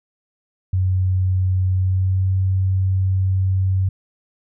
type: tone with pitch glide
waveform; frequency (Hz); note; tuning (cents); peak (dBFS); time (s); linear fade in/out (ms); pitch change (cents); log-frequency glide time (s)
sine; 93 to 94.63; F#2 to F#2; +9 to +39; -15; 0.73-3.89; 5; +30; 1.72-2.31
effects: none